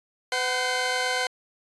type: tone cluster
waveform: 25% pulse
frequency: 505 / 748 / 1544 / 2079 Hz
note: B4 / F#5 / G6 / C7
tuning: +39 / +19 / -27 / -12 cents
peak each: -26 dBFS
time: 0.32-1.27 s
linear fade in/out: 2 ms
effects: resampled to 22050 Hz